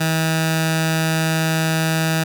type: tone with notch filter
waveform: 15% pulse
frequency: 160.7 Hz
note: E3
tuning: 44 cents flat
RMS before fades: -19 dBFS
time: 0-2.24 s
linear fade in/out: 10 ms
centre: 410 Hz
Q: 0.73
effects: none